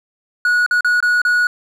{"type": "tone with dropouts", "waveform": "triangle", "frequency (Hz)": 1459, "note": "F#6", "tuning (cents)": -25, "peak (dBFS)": -10, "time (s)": [0.45, 1.47], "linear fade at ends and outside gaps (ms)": 2, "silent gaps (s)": [[0.663, 0.71], [0.808, 0.846], [1.004, 1.026], [1.217, 1.25]], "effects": []}